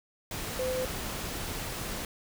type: tone in noise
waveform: sine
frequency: 512 Hz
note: C5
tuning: 38 cents flat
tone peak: -29 dBFS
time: 0.59-0.85 s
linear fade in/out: 2 ms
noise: pink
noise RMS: -36 dBFS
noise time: 0.31-2.05 s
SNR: +4 dB
effects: none